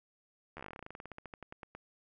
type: slowing click train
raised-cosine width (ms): 0.5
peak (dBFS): -30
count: 26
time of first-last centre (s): 0.57-1.75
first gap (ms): 12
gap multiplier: 1.1
effects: none

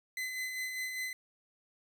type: tone with tremolo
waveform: 40% pulse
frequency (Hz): 2030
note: B6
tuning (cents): +47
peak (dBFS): -33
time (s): 0.17-1.13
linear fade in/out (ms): 2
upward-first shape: sine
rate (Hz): 5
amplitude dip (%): 40
effects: none

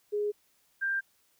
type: tone pair in turn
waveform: sine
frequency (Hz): 415.3 / 1586.2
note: G#4 / G6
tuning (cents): 0 / +20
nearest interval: octave + major seventh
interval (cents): 2320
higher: second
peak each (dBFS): -27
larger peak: neither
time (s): 0.12-0.32 / 0.81-1.01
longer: neither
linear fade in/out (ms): 20
effects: white hiss -69 dBFS RMS until 1.39 s

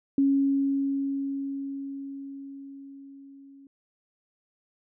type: tone with level ramp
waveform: sine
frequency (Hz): 275.7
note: C#4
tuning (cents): -9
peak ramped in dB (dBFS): -18 to -48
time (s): 0.18-3.67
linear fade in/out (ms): 2
effects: none

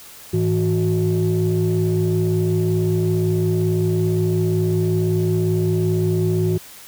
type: tone cluster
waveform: sine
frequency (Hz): 104.7 / 162.5 / 366.5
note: G#2 / E3 / F#4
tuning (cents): +15 / -24 / -16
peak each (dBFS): -19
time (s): 0.33-6.58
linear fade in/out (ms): 10
effects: tanh soft clip ceiling -11 dBFS + white hiss -41 dBFS RMS until 6.87 s

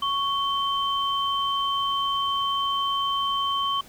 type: tone pair together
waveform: sine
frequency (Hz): 1108.7 / 3106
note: C#6 / G7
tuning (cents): 0 / -17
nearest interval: octave + tritone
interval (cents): 1783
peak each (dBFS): -24 / -27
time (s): 0.02-3.81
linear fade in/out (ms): 5
effects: pink hiss -49 dBFS RMS until 3.88 s

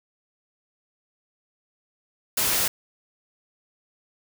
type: noise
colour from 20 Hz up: white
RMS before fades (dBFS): -23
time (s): 2.37-2.68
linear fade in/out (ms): 5
effects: none

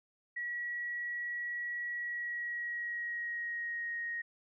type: tone with pitch glide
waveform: sine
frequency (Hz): 1924 to 1873.6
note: B6 to A#6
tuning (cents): -46 to +8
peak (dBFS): -35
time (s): 0.36-4.22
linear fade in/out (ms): 10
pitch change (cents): -46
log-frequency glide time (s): 1.91-3.97
effects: none

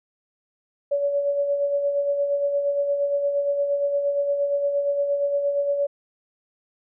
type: tone with tremolo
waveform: sine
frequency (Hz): 568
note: C#5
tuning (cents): +42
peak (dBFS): -18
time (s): 0.91-5.87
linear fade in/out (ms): 10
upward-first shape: sine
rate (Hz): 8.6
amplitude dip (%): 45
effects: none

